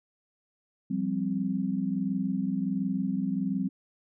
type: chord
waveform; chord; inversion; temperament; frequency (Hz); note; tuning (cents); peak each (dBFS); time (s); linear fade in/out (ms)
sine; F suspended second; none; equal; 174.61 / 196 / 261.6; F3 / G3 / C4; 0 / 0 / 0; -33 / -29 / -31; 0.9-3.69; 10
effects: none